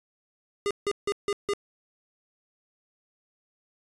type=tone bursts; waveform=square; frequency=406.5 Hz; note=G#4; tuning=37 cents flat; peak=-25 dBFS; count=5; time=0.66-1.535 s; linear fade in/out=0 ms; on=47 ms; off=160 ms; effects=resampled to 22050 Hz